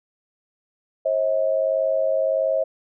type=tone pair together; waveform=sine; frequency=536.5 / 638 Hz; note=C5 / D#5; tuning=+43 / +43 cents; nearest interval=minor third; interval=300 cents; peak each=-21 dBFS; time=1.05-2.64 s; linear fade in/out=10 ms; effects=none